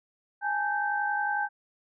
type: tone cluster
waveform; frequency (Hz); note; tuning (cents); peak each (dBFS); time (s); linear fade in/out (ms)
sine; 823 / 874 / 1558; G#5 / A5 / G6; -16 / -12 / -11; -29 / -35 / -29; 0.41-1.49; 50
effects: none